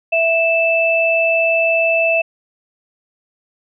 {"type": "tone pair together", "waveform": "sine", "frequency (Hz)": [659.3, 2637], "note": ["E5", "E7"], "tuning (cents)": [0, 0], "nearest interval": "2 octaves", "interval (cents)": 2400, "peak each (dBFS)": -15, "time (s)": [0.12, 2.22], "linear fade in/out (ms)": 10, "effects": []}